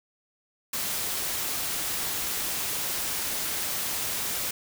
white noise, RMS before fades -30 dBFS, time 0.73-4.51 s, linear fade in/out 5 ms, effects none

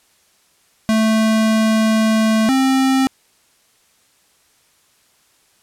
square tone pair in turn, 219.9 / 264.9 Hz, A3 / C4, -1 / +22 cents, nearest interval minor third, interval 323 cents, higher second, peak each -13 dBFS, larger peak neither, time 0.89-2.49 / 2.49-3.07 s, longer first, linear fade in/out 0 ms, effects white hiss -57 dBFS RMS until 5.62 s + low-pass 11000 Hz 12 dB/octave

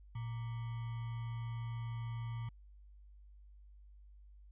sine tone with sample-and-hold, 116.54 Hz, A#2, in tune, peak -38 dBFS, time 0.15-2.49 s, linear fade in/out 5 ms, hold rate 1050 Hz, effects added 50 Hz sine -55 dBFS peak until 4.51 s + resampled to 8000 Hz

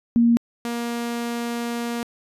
sine / sawtooth tone pair in turn, 234.4 / 236.2 Hz, A#3 / A#3, +10 / +23 cents, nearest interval unison, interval 13 cents, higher second, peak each -13 / -21 dBFS, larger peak first, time 0.16-0.37 / 0.65-2.03 s, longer second, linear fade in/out 0 ms, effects resampled to 32000 Hz

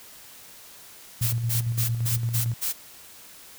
sine tone with tremolo, 116.54 Hz, A#2, in tune, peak -22 dBFS, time 1.21-2.54 s, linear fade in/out 5 ms, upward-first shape square, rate 8.8 Hz, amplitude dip 40%
blue noise bursts, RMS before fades -27 dBFS, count 6, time 1.21-2.73 s, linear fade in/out 20 ms, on 120 ms, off 160 ms
effects white hiss -47 dBFS RMS until 3.58 s

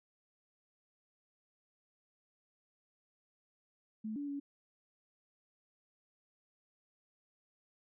sine tone with pitch steps, 217.4 / 287.1 / 282.6 Hz, A3 / D4 / C#4, -21 / -39 / +34 cents, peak -37 dBFS, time 4.04-4.4 s, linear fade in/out 10 ms, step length 120 ms, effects none

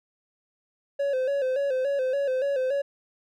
triangle tone with vibrato, 538 Hz, C5, 48 cents sharp, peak -21 dBFS, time 0.99-2.82 s, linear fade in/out 10 ms, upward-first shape square, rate 3.5 Hz, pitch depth 74 cents each way, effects none

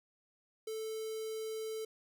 square tone with notch filter, 440 Hz, A4, in tune, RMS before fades -40 dBFS, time 0.67-1.85 s, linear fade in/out 5 ms, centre 1600 Hz, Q 0.61, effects none

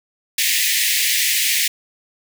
pink high-pass noise, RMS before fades -18 dBFS, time 0.38-1.68 s, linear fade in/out 5 ms, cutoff 1800 Hz, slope 96 dB/octave, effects none

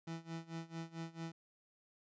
30% pulse tone with tremolo, 164.81 Hz, E3, in tune, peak -38 dBFS, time 0.07-1.32 s, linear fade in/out 5 ms, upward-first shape sine, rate 4.5 Hz, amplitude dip 90%, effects resampled to 16000 Hz

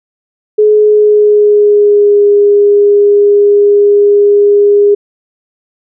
sine tone with pitch glide, 424 to 408.8 Hz, G#4 to G#4, +36 to -27 cents, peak -3 dBFS, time 0.58-4.95 s, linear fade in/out 10 ms, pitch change -63 cents, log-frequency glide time 0.73-2.26 s, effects none

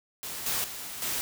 white noise with level steps, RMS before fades -37 / -29 / -39 / -31 dBFS, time 0.23-1.21 s, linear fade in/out 0 ms, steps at 0.46 / 0.64 / 1.02 s, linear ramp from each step 2 ms, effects none

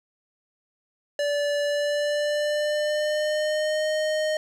square tone with pitch glide, 580 to 618 Hz, D5 to D#5, -22 to -12 cents, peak -23 dBFS, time 1.19-4.37 s, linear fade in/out 2 ms, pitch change +110 cents, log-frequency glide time 1.63-3.88 s, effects low-pass 7000 Hz 12 dB/octave + 9-bit

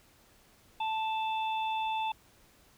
harmonic tone, 880 Hz, A5, in tune, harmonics 1 / 3 / 4, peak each -30 / -40 / -42 dBFS, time 0.8-2.12 s, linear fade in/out 5 ms, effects pink hiss -62 dBFS RMS until 2.77 s

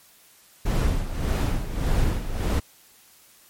brown noise with tremolo, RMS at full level -20 dBFS, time 0.65-2.6 s, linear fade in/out 10 ms, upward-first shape sine, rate 1.7 Hz, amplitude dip 70%, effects white hiss -54 dBFS RMS until 3.49 s + MP3 64 kbps

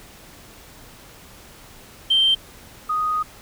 sine tone pair in turn, 3136 / 1244.5 Hz, G7 / D#6, 0 / 0 cents, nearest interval octave + major third, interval 1600 cents, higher first, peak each -13 / -19 dBFS, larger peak first, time 2.1-2.35 / 2.89-3.23 s, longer second, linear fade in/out 10 ms, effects tanh soft clip ceiling -9 dBFS + pink hiss -45 dBFS RMS until 3.41 s

